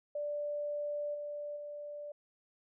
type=tone with level steps; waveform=sine; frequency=587 Hz; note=D5; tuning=1 cent flat; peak=-34 / -38 / -41 dBFS; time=0.15-2.12 s; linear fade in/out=5 ms; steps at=1.14 / 1.56 s; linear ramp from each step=10 ms; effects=none